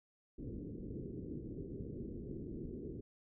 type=low-pass noise; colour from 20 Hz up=white; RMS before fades=-45 dBFS; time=0.38-3.01 s; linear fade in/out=10 ms; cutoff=410 Hz; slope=48 dB/octave; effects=none